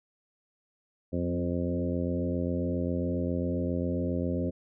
harmonic tone with a mistuned harmonic, 87.4 Hz, F2, 2 cents sharp, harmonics 1 / 2 / 3 / 4 / 5 / 6 / 7, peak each -33 / -33 / -32 / -37 / -40 / -36 / -41 dBFS, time 1.12-4.51 s, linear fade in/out 20 ms, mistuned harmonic 3, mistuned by -15 cents, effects none

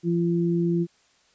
sine tone pair together, 171 / 342 Hz, F3 / F4, -36 / -36 cents, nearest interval octave, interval 1200 cents, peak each -22 / -24 dBFS, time 0.03-0.87 s, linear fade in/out 50 ms, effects white hiss -62 dBFS RMS until 1.34 s + resampled to 16000 Hz

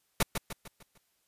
pink noise with echo, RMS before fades -24 dBFS, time 0.2-0.23 s, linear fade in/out 5 ms, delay 150 ms, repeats 5, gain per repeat -7 dB, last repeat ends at 0.98 s, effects white hiss -74 dBFS RMS until 1.27 s + resampled to 32000 Hz

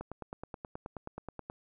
click train, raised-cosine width 1 ms, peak -26 dBFS, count 15, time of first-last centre 0.01-1.499 s, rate 9.4 Hz, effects none

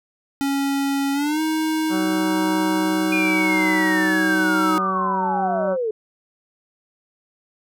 square tone with pitch glide, 277.2 to 314.8 Hz, C#4 to D#4, 0 to +20 cents, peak -20 dBFS, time 0.41-4.78 s, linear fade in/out 0 ms, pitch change +220 cents, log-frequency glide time 1.13-1.41 s
harmonic tone, 188.7 Hz, F#3, 34 cents sharp, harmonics 1 / 2 / 3 / 4 / 5 / 6 / 7 / 8, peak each -27 / -30 / -32 / -33 / -34 / -35 / -35 / -36 dBFS, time 1.89-5.77 s, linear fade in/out 50 ms
sine linear sweep, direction down, 2449 to 420 Hz, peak -20 dBFS, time 3.12-5.91 s, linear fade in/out 5 ms
effects none

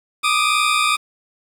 20% pulse tone pair together, 1182.4 / 1244.5 Hz, D6 / D#6, +11 / 0 cents, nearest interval minor second, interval 89 cents, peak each -13 dBFS, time 0.23-0.97 s, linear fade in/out 20 ms, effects low-pass 11000 Hz 12 dB/octave + 7-bit

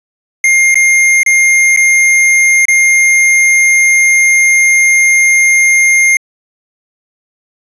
square tone with dropouts, 2120 Hz, C7, 22 cents sharp, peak -6 dBFS, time 0.44-6.17 s, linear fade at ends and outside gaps 2 ms, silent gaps 0.744-0.755 / 1.232-1.262 / 1.763-1.772 / 2.654-2.683 s, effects resampled to 24000 Hz

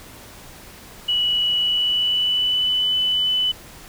sine tone with pitch glide, 2938 to 3001 Hz, F#7 to F#7, -13 to +24 cents, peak -17 dBFS, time 1.08-3.52 s, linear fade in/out 10 ms, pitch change +37 cents, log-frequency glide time 1.55-2.79 s, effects pink hiss -42 dBFS RMS until 3.88 s

